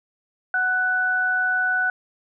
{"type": "tone pair together", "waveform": "sine", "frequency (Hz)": [740, 1486.9], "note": ["F#5", "F#6"], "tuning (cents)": [0, 8], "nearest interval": "octave", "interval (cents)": 1208, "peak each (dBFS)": [-28, -19], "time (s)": [0.54, 1.9], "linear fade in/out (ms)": 2, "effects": []}